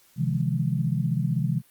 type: chord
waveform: sine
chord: F minor seventh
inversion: second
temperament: equal with one note detuned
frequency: 130.81 / 155.56 / 171.12 / 207.7 Hz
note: C3 / Eb3 / F3 / Ab3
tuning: 0 / 0 / -35 / 0 cents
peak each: -26 / -27 / -28 / -32 dBFS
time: 0.16-1.62 s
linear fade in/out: 50 ms
effects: white hiss -59 dBFS RMS until 1.7 s + Opus 48 kbps

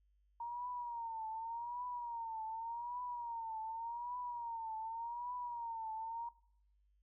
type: tone with vibrato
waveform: sine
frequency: 932.3 Hz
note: A#5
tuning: in tune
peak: -40 dBFS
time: 0.4-6.29 s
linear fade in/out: 5 ms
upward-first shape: triangle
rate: 0.86 Hz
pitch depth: 110 cents each way
effects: noise-tail reverb RT60 0.7 s tail -22 dB re dry + added 50 Hz sine -70 dBFS peak until 7.02 s

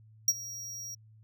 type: tone with ADSR envelope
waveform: square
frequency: 5670 Hz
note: F8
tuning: 25 cents sharp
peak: -19 dBFS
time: 0.28-0.95 s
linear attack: 3 ms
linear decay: 42 ms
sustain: -20 dB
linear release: 8 ms
effects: added 109 Hz sine -54 dBFS peak until 1.23 s

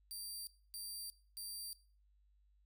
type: tone bursts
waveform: 15% pulse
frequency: 4699 Hz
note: D8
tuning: in tune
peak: -38 dBFS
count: 3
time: 0.11-1.73 s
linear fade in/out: 0 ms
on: 360 ms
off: 270 ms
effects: noise-tail reverb RT60 0.4 s tail -17 dB re dry + added 50 Hz sine -68 dBFS peak until 2.65 s

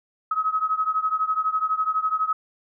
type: beating tone pair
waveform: sine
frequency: 1272 / 1284 Hz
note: D#6 / E6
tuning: +38 / -46 cents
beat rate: 12 Hz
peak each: -23 / -25 dBFS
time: 0.31-2.33 s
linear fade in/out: 5 ms
effects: none

